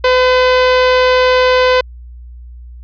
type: tone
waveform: sawtooth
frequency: 507 Hz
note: B4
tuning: 45 cents sharp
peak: -4 dBFS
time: 0.04-1.81 s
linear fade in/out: 5 ms
effects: added 60 Hz sine -30 dBFS peak until 2.83 s + resampled to 11025 Hz